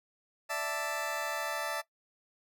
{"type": "chord", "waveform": "20% pulse", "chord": "D suspended second", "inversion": "none", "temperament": "just", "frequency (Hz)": [587.3, 660.7, 881], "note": ["D5", "E5", "A5"], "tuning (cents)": [0, 4, 2], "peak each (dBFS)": [-33, -32, -33], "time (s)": [0.49, 1.82], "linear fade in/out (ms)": 20, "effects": ["noise-tail reverb RT60 0.1 s tail -18 dB re dry"]}